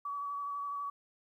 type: tone with vibrato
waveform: sine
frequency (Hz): 1139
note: C#6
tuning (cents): +47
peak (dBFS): -35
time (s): 0.05-0.9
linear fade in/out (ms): 5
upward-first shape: square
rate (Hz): 12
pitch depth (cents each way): 15
effects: 12-bit